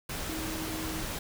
sine tone in noise, 317.7 Hz, D#4, 36 cents sharp, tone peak -37 dBFS, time 0.29-1.03 s, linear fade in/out 5 ms, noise pink, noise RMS -36 dBFS, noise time 0.09-1.19 s, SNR -4 dB, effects none

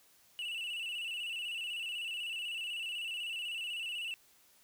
triangle tone with vibrato, 2794 Hz, F7, in tune, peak -35 dBFS, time 0.39-4.14 s, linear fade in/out 0 ms, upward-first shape square, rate 16 Hz, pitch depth 68 cents each way, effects white hiss -65 dBFS RMS until 4.63 s

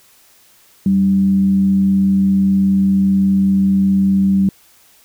sine tone with frequency modulation, 194.1 Hz, G3, 17 cents flat, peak -10 dBFS, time 0.86-4.49 s, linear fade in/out 2 ms, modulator 105 Hz, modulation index 0.23, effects white hiss -50 dBFS RMS until 5.04 s

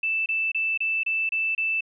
sine tone bursts, 2645 Hz, E7, 5 cents sharp, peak -22 dBFS, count 7, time 0.03-1.808 s, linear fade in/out 5 ms, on 230 ms, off 28 ms, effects none

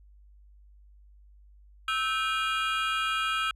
triangle tone cluster, 1303 / 1550 / 2428 / 2837 / 3269 Hz, E6 / G6 / D#7 / F7 / G#7, -20 / -20 / -43 / +27 / -28 cents, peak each -27 / -32 / -33 / -34 / -34 dBFS, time 1.88-3.51 s, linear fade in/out 2 ms, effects added 50 Hz sine -52 dBFS peak until 3.55 s + resampled to 32000 Hz

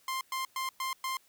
sawtooth tone bursts, 1051 Hz, C6, 7 cents sharp, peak -28 dBFS, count 5, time 0.08-1.17 s, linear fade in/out 2 ms, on 130 ms, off 110 ms, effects white hiss -65 dBFS RMS until 1.28 s

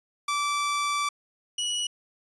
sawtooth tone pair in turn, 1162 / 2928 Hz, D6 / F#7, -19 / -19 cents, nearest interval octave + major third, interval 1600 cents, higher second, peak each -21 / -23 dBFS, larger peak first, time 0.28-1.09 / 1.58-1.87 s, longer first, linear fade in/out 5 ms, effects resampled to 22050 Hz

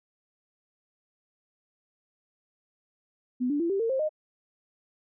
sine tone with pitch steps, 250 / 290.5 / 337.6 / 392.3 / 455.9 / 529.7 / 615.6 Hz, B3 / D4 / E4 / G4 / A#4 / C5 / D#5, +21 / -19 / +41 / +1 / -39 / +21 / -19 cents, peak -24 dBFS, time 3.4-4.093 s, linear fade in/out 20 ms, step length 99 ms, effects none

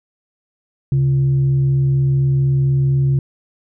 sine tone with frequency modulation, 136.6 Hz, C#3, 25 cents flat, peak -12 dBFS, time 0.92-3.19 s, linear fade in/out 2 ms, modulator 209 Hz, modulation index 0.21, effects none

